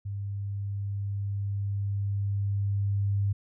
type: tone with level ramp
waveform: sine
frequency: 100 Hz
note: G2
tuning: 35 cents sharp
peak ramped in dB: -31 to -23 dBFS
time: 0.05-3.33 s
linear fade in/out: 10 ms
effects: none